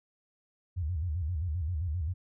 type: tone with vibrato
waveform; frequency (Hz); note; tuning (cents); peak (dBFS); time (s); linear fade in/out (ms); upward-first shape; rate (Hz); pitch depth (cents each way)
sine; 82.41; E2; 0; -29; 0.76-2.14; 20; square; 7.6; 160
effects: none